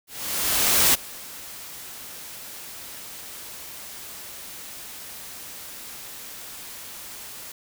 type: noise with ADSR envelope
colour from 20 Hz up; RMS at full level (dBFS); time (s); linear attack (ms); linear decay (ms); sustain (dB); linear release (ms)
white; -17; 0.07-7.52; 870; 16; -22; 3
effects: none